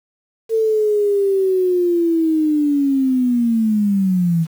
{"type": "linear sweep", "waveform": "sine", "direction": "down", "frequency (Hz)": [451.3, 160.1], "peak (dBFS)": -13, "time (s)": [0.49, 4.47], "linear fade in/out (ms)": 50, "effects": ["7-bit"]}